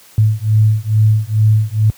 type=beating tone pair; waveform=sine; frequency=107 / 109.3 Hz; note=A2 / A2; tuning=-48 / -11 cents; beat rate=2.3 Hz; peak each=-12 dBFS; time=0.18-1.9 s; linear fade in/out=0 ms; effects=white hiss -44 dBFS RMS until 1.97 s + high-pass 60 Hz 12 dB/octave